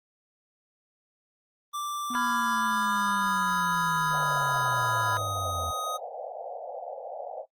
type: tone with pitch glide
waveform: square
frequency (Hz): 1174.7 to 1251.8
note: D6 to D#6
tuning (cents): 0 to +10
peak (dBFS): -31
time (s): 1.73-5.98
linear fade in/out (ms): 20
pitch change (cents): +110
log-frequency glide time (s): 2.54-3.55
type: linear sweep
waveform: triangle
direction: down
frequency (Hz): 246.9 to 80.7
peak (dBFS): -32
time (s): 2.1-5.71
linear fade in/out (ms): 5
type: chord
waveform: triangle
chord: F diminished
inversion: second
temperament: equal with one note detuned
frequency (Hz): 997.5 / 1396.9 / 1661.2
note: Cb6 / F6 / Ab6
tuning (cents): +17 / 0 / 0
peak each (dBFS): -27 / -30 / -31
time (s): 2.15-5.17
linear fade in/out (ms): 0
type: band-pass noise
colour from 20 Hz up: white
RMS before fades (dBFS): -38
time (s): 4.1-7.46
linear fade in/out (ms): 50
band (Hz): 490 to 800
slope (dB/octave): 96
effects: noise-tail reverb RT60 0.1 s tail -20 dB re dry + Opus 32 kbps